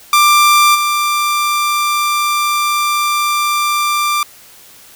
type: tone with level steps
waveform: sawtooth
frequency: 1184 Hz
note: D6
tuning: 14 cents sharp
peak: -3 / -9 dBFS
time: 0.13-4.23 s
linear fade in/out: 2 ms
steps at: 0.74 s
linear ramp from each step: 20 ms
effects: white hiss -41 dBFS RMS until 4.95 s